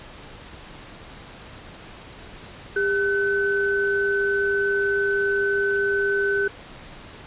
sine tone pair together, 400.5 / 1515 Hz, G4 / F#6, +37 / +40 cents, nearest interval octave + major seventh, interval 2303 cents, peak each -22 dBFS, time 2.76-6.48 s, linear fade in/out 5 ms, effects pink hiss -42 dBFS RMS until 7.26 s + resampled to 8000 Hz

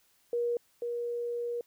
sine tone pair in turn, 476.4 / 476.4 Hz, A#4 / A#4, +38 / +38 cents, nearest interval unison, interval 0 cents, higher neither, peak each -27 / -31 dBFS, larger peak first, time 0.33-0.57 / 0.82-1.61 s, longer second, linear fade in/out 2 ms, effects white hiss -68 dBFS RMS until 1.66 s

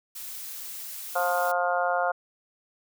blue noise, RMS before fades -38 dBFS, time 0.15-1.52 s, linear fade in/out 10 ms
harmonic tone, 176.9 Hz, F3, 23 cents sharp, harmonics 3 / 4 / 5 / 6 / 7 / 8, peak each -29 / -26 / -33 / -34 / -34 / -30 dBFS, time 1.15-2.12 s, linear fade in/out 10 ms
effects none

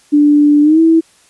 sine tone with pitch glide, 293.7 to 325.9 Hz, D4 to E4, 0 to -20 cents, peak -5 dBFS, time 0.12-1.01 s, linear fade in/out 20 ms, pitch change +180 cents, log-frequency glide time 0.62-0.8 s, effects white hiss -49 dBFS RMS until 1.29 s + resampled to 24000 Hz

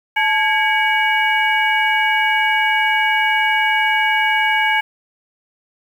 sine tone cluster, 867 / 1645 / 2255 / 2898 Hz, A5 / G#6 / C#7 / F#7, -26 / -17 / +29 / -37 cents, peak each -18 / -19 / -18 / -24 dBFS, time 0.16-4.81 s, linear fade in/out 10 ms, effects 7-bit

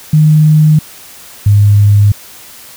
sine tone pair in turn, 153.7 / 102.58 Hz, D#3 / G#2, -21 / -21 cents, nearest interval perfect fifth, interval 700 cents, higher first, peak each -3 dBFS, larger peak neither, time 0.13-0.79 / 1.46-2.12 s, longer neither, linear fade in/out 5 ms, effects white hiss -34 dBFS RMS until 2.76 s

